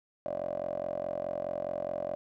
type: tone with band-pass filter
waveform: 10% pulse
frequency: 44.78 Hz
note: F1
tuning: 44 cents sharp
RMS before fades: -35 dBFS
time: 0.26-2.15 s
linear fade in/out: 0 ms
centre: 590 Hz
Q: 9.9
effects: none